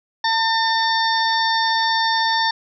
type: harmonic tone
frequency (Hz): 902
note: A5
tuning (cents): +43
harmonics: 1 / 2 / 4 / 5 / 6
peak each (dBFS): -19 / -22 / -25 / -26 / -27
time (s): 0.24-2.51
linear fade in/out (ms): 5
effects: none